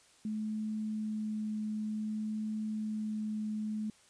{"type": "tone with vibrato", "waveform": "sine", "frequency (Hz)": 214.9, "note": "A3", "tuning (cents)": -41, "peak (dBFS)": -33, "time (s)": [0.25, 3.9], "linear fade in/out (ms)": 2, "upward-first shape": "triangle", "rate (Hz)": 0.54, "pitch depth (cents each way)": 8, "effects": ["white hiss -63 dBFS RMS until 4.09 s", "resampled to 22050 Hz"]}